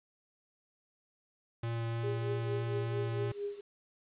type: tone with vibrato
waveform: square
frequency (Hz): 115.8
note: A#2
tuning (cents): -11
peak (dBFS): -34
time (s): 1.63-3.32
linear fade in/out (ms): 5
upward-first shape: triangle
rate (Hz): 3.2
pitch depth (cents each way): 10
type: tone with tremolo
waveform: sine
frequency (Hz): 406.8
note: G#4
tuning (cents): -36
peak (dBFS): -32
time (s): 2.03-3.61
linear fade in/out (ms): 10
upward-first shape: triangle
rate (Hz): 4.4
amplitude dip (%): 90
effects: resampled to 8000 Hz + 10-bit

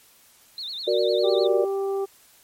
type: tone with vibrato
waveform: sine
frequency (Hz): 3951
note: B7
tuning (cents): 0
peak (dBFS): -30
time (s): 0.58-1.47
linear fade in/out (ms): 2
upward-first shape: sine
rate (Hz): 9.9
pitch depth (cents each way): 180
type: chord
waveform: sine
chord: Gb augmented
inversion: none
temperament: equal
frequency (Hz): 370 / 466.2 / 587.3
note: Gb4 / Bb4 / D5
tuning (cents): 0 / 0 / 0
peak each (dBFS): -23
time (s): 0.87-1.65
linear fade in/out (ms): 10
type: harmonic tone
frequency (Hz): 392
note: G4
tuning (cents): 0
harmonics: 1 / 2 / 3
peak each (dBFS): -23 / -34 / -40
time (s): 1.23-2.06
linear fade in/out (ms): 20
effects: white hiss -55 dBFS RMS until 2.43 s + MP3 64 kbps

